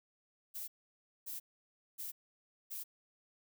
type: noise bursts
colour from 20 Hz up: violet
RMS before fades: -43 dBFS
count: 4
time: 0.54-2.84 s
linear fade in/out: 20 ms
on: 140 ms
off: 580 ms
effects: none